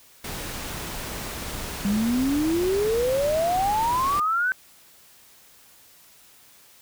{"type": "noise", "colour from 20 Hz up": "pink", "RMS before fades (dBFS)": -33, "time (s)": [0.24, 4.2], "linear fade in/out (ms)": 5}
{"type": "exponential sweep", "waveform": "sine", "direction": "up", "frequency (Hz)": [196, 1547], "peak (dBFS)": -20, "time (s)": [1.85, 4.52], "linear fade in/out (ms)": 0}
{"effects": ["white hiss -53 dBFS RMS until 6.81 s"]}